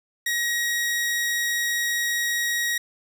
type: tone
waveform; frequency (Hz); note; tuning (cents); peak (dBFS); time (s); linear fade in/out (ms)
sawtooth; 1895; A#6; +28; -19; 0.26-2.78; 5
effects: none